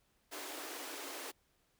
pink high-pass noise, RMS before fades -45 dBFS, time 0.31-1.32 s, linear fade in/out 20 ms, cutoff 270 Hz, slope 96 dB/octave, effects pink hiss -75 dBFS RMS until 1.79 s

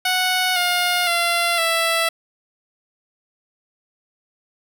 10% pulse tone with pitch steps, 738 / 712 / 687 / 662.8 Hz, F#5 / F5 / F5 / E5, -5 / +33 / -29 / +9 cents, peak -9 dBFS, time 0.05-2.09 s, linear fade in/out 5 ms, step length 510 ms, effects none

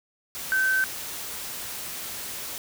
sine tone in noise, 1541 Hz, G6, 30 cents flat, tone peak -20 dBFS, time 0.52-0.84 s, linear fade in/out 0 ms, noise white, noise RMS -35 dBFS, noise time 0.35-2.58 s, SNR +12 dB, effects none

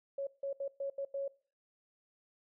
sine tone bursts at uneven times, 553 Hz, C#5, 4 cents flat, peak -34 dBFS, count 6, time 0.18-0.27 / 0.43-0.53 / 0.6-0.68 / 0.8-0.9 / 0.98-1.05 / 1.14-1.28 s, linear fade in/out 5 ms, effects noise-tail reverb RT60 0.4 s tail -20 dB re dry

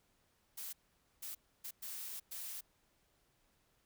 blue noise bursts at uneven times, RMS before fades -45 dBFS, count 5, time 0.57-0.73 / 1.22-1.35 / 1.64-1.71 / 1.82-2.2 / 2.31-2.61 s, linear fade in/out 10 ms, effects pink hiss -75 dBFS RMS until 3.85 s

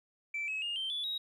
sine tone with pitch steps, 2329 / 2569 / 2834 / 3127 / 3449 / 3805 Hz, D7 / E7 / F7 / G7 / A7 / A#7, -15 / -45 / +25 / -5 / -35 / +35 cents, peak -32 dBFS, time 0.34-1.18 s, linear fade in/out 5 ms, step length 140 ms, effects tanh soft clip ceiling -30 dBFS + 12-bit

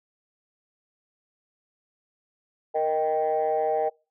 sine chord, Eb major, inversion second, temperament equal, 466.2 / 622.3 / 784 Hz, Bb4 / Eb5 / G5, 0 / 0 / 0 cents, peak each -25 dBFS, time 2.74-3.9 s, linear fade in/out 20 ms, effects noise-tail reverb RT60 0.3 s tail -25 dB re dry + tanh soft clip ceiling -16 dBFS

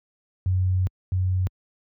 sine tone pair in turn, 92.5 / 92.5 Hz, F#2 / F#2, 0 / 0 cents, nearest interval unison, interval 0 cents, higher neither, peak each -18 / -19 dBFS, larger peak first, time 0.46-0.87 / 1.12-1.47 s, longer first, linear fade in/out 0 ms, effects high-pass 60 Hz 12 dB/octave

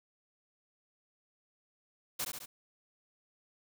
white noise with echo, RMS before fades -35 dBFS, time 2.19-2.25 s, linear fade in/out 10 ms, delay 70 ms, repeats 3, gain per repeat -4 dB, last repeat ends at 2.46 s, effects none

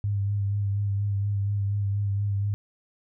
sine tone with vibrato, 100.8 Hz, G2, 49 cents sharp, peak -23 dBFS, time 0.04-2.54 s, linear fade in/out 0 ms, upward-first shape sine, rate 4.2 Hz, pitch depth 28 cents each way, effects none

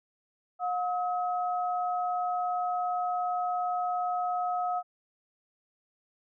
sine tone pair together, 720 / 1277.3 Hz, F#5 / D#6, -47 / +45 cents, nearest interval minor seventh, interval 992 cents, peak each -28 / -34 dBFS, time 0.59-4.83 s, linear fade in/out 50 ms, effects none

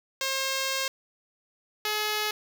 5% pulse tone pair in turn, 535 / 424.4 Hz, C5 / G#4, +38 / +38 cents, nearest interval major third, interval 400 cents, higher first, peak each -15 dBFS, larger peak neither, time 0.21-0.88 / 1.85-2.31 s, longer first, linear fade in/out 2 ms, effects none

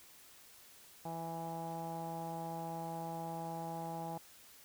sawtooth tone with low-pass filter, 165.1 Hz, E3, 3 cents sharp, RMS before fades -42 dBFS, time 1.05-4.18 s, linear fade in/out 5 ms, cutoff 810 Hz, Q 7, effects white hiss -59 dBFS RMS until 4.64 s

